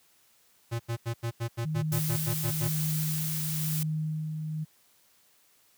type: tone bursts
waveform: square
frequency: 116.54 Hz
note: A#2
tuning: in tune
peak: -29 dBFS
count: 12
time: 0.71-2.688 s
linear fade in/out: 20 ms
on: 86 ms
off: 86 ms
type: tone with tremolo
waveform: sine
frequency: 155.56 Hz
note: D#3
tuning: in tune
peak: -27 dBFS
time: 1.64-4.65 s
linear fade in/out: 20 ms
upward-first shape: sine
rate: 1 Hz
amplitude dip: 40%
type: noise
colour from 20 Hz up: blue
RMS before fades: -34 dBFS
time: 1.92-3.83 s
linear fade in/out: 2 ms
effects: white hiss -64 dBFS RMS until 5.77 s + high-pass 60 Hz 12 dB/octave